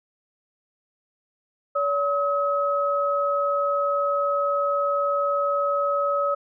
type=tone pair together; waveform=sine; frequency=570 / 1278.1 Hz; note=C#5 / D#6; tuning=+48 / +46 cents; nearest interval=octave + major second; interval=1398 cents; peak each=-23 / -23 dBFS; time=1.75-6.35 s; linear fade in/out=10 ms; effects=none